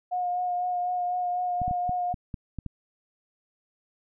sine tone with vibrato, 718 Hz, F5, 48 cents sharp, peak -25 dBFS, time 0.11-2.14 s, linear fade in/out 20 ms, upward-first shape sine, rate 4 Hz, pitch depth 17 cents each way
clicks, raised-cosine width 5 ms, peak -21 dBFS, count 8, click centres 1.617 / 1.68 / 1.711 / 1.894 / 2.142 / 2.342 / 2.587 / 2.663 s
effects none

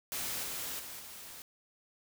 white noise with level steps, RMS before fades -37 / -39 / -45 / -48 dBFS, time 0.12-1.42 s, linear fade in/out 0 ms, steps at 0.43 / 0.79 / 0.99 s, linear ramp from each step 5 ms, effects none

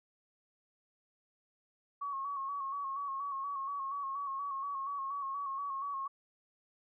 sine tone with vibrato, 1108.7 Hz, C#6, in tune, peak -35 dBFS, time 2.01-6.08 s, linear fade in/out 10 ms, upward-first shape square, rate 4.2 Hz, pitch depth 39 cents each way, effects none

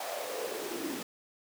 pink noise with high-pass filter sweep, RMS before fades -37 dBFS, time 0-1.03 s, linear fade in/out 5 ms, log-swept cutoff 700 to 260 Hz, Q 5.8, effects none

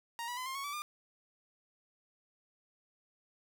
sawtooth tone with pitch steps, 934 / 974.2 / 1016.2 / 1059.9 / 1105.6 / 1153.2 / 1202.9 Hz, A#5 / B5 / B5 / C6 / C#6 / D6 / D6, +3 / -24 / +49 / +22 / -5 / -32 / +41 cents, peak -34 dBFS, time 0.19-0.82 s, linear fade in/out 0 ms, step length 90 ms, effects none

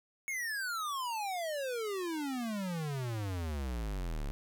square exponential sweep, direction down, 2217 to 33.31 Hz, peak -35 dBFS, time 0.28-4.31 s, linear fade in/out 0 ms, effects none

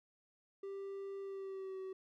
triangle tone with pitch glide, 393.2 to 379.4 Hz, G4 to F#4, +5 to +43 cents, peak -40 dBFS, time 0.63-1.93 s, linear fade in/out 5 ms, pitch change -62 cents, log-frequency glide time 1.21-1.79 s, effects none

